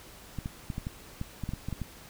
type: clicks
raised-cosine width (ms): 5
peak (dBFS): -21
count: 12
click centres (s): 0.387 / 0.459 / 0.702 / 0.781 / 0.869 / 1.214 / 1.437 / 1.491 / 1.536 / 1.686 / 1.727 / 1.817
effects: pink hiss -50 dBFS RMS until 2.09 s